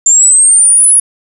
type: linear sweep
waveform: sine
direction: up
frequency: 7180 to 10430 Hz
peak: -3 dBFS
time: 0.06-1 s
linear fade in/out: 5 ms
effects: none